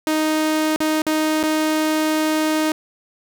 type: tone with dropouts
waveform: sawtooth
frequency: 311.1 Hz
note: D#4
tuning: in tune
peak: -13 dBFS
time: 0.07-2.72 s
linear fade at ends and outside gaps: 1 ms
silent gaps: 0.761-0.804 / 1.02-1.066 / 1.43-1.436 s
effects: none